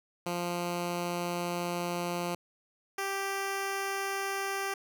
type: tone pair in turn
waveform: 10% pulse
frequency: 174.61 / 392 Hz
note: F3 / G4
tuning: 0 / 0 cents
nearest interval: octave + major second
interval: 1400 cents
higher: second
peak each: -23 dBFS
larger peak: neither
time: 0.26-2.35 / 2.98-4.74 s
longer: first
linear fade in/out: 5 ms
effects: none